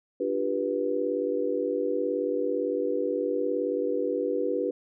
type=chord; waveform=sine; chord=G dominant seventh; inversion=second; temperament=just; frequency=294 / 352.8 / 392 / 490 Hz; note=D4 / F4 / G4 / B4; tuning=+2 / +18 / 0 / -14 cents; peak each=-32 / -34 / -30 / -28 dBFS; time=0.2-4.71 s; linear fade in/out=5 ms; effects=none